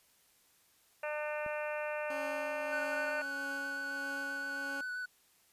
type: harmonic tone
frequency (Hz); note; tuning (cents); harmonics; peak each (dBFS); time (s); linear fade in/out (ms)
300; D4; +37; 2 / 3 / 4 / 5 / 6 / 7 / 8 / 9; -37 / -44 / -47 / -44 / -46 / -53 / -46 / -47; 1.03-3.22; 5
type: click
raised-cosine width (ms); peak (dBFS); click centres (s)
3; -37; 1.463
type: tone with tremolo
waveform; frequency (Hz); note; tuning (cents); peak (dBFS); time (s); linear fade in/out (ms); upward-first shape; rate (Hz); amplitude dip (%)
15% pulse; 277.2; C#4; 0; -35; 2.1-4.81; 2; triangle; 1.6; 45
type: tone with vibrato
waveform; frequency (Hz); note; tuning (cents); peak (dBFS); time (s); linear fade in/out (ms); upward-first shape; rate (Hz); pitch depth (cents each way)
triangle; 1488; F#6; +9; -35; 2.72-5.06; 10; square; 7.6; 13
effects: white hiss -68 dBFS RMS until 5.52 s + resampled to 32000 Hz